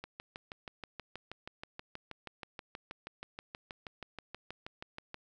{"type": "click train", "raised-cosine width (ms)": 0.3, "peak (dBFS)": -26, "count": 33, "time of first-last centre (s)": [0.04, 5.144], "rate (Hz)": 6.27, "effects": []}